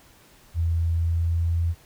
sine tone with pitch glide, 83.4 to 84.27 Hz, E2 to E2, +21 to +39 cents, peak -20 dBFS, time 0.54-1.75 s, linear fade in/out 50 ms, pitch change +18 cents, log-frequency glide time 0.95-1.56 s, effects pink hiss -54 dBFS RMS until 1.85 s

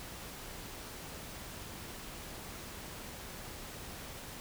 silence, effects pink hiss -46 dBFS RMS until 4.4 s

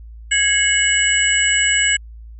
sine tone cluster, 1656 / 2169 / 2941 / 7820 Hz, G#6 / C#7 / F#7 / B8, -5 / -38 / -11 / -18 cents, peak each -19 dBFS, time 0.31-1.97 s, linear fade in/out 10 ms, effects added 56 Hz sine -34 dBFS peak until 2.39 s

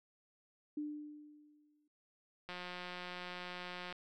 sine tone with exponential decay, 298.3 Hz, D4, 27 cents sharp, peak -36 dBFS, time 0.77-1.88 s, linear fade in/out 5 ms, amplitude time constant 240 ms
click train, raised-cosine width 0.3 ms, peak -29 dBFS, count 258, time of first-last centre 2.49-3.926 s, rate 179 Hz
effects none

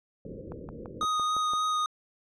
white low-pass noise, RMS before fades -42 dBFS, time 0.25-1.05 s, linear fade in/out 2 ms, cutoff 540 Hz, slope 96 dB/octave
click train, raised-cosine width 1 ms, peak -26 dBFS, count 7, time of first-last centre 0.52-1.535 s, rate 5.91 Hz
square tone with vibrato, 1244.5 Hz, D#6, in tune, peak -26 dBFS, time 1.01-1.86 s, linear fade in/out 2 ms, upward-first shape sine, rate 3.5 Hz, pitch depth 11 cents each way
effects low-pass 6000 Hz 12 dB/octave

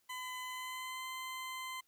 20% pulse tone with pitch glide, 1012 to 1033.3 Hz, B5 to C6, +42 to -22 cents, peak -36 dBFS, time 0.09-1.81 s, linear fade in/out 10 ms, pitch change +36 cents, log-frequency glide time 0.45-1.06 s, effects white hiss -75 dBFS RMS until 1.87 s

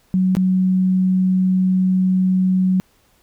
sine tone with dropouts, 186 Hz, F#3, 9 cents sharp, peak -13 dBFS, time 0.14-2.8 s, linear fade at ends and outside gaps 0 ms, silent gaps 0.351-0.368 s, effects pink hiss -58 dBFS RMS until 3.22 s

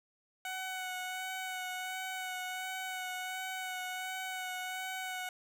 15% pulse tone with vibrato, 744 Hz, F#5, 9 cents sharp, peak -31 dBFS, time 0.45-5.29 s, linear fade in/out 2 ms, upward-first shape sine, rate 1.4 Hz, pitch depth 19 cents each way, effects none

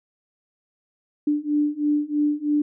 sine beating tone pair, 294.1 / 297.2 Hz, D4 / D4, +3 / +21 cents, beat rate 3.1 Hz, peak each -23 / -22 dBFS, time 1.27-2.62 s, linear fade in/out 5 ms, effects none

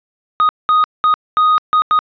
triangle tone bursts at uneven times, 1244.5 Hz, D#6, in tune, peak -7 dBFS, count 6, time 0.4-0.49 / 0.69-0.84 / 1.04-1.14 / 1.37-1.58 / 1.73-1.82 / 1.91-1.99 s, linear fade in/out 0 ms, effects resampled to 11025 Hz

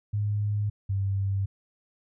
sine tone pair in turn, 103.83 / 98 Hz, G#2 / G2, 0 / 0 cents, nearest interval minor second, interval 100 cents, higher first, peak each -24 dBFS, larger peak neither, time 0.13-0.7 / 0.89-1.46 s, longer neither, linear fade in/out 10 ms, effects none

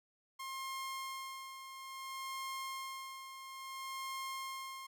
sawtooth tone with tremolo, 1066 Hz, C6, 32 cents sharp, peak -36 dBFS, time 0.39-4.87 s, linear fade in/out 10 ms, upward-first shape sine, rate 0.59 Hz, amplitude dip 60%, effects none

